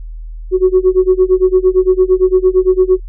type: tone with tremolo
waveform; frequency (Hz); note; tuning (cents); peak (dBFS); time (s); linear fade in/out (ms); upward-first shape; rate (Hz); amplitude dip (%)
sine; 371.3; F#4; +6; -3; 0.51-3; 50; sine; 8.8; 95
effects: tanh soft clip ceiling -1 dBFS + added 40 Hz sine -24 dBFS peak until 3.08 s